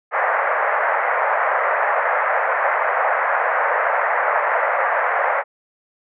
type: band-pass noise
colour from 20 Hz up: pink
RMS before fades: -19 dBFS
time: 0.11-5.44 s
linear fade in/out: 50 ms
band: 540 to 2000 Hz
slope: 48 dB/octave
effects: none